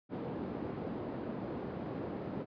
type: band-pass noise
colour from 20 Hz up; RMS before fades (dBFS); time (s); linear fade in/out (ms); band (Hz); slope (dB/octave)
white; -40; 0.09-2.46; 50; 130 to 390; 12
effects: resampled to 11025 Hz